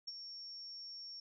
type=tone with ADSR envelope; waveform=sine; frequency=5490 Hz; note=F8; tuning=31 cents flat; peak=-39 dBFS; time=0.07-1.2 s; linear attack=12 ms; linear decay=30 ms; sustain=-7 dB; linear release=3 ms; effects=none